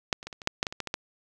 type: clicks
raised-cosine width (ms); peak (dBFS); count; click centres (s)
0.2; -6 / -24 / -20 / -23 / -24 / -6 / -7 / -12 / -20 / -14 / -16 / -11; 12; 0.128 / 0.229 / 0.27 / 0.328 / 0.418 / 0.474 / 0.629 / 0.668 / 0.725 / 0.803 / 0.873 / 0.941
effects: none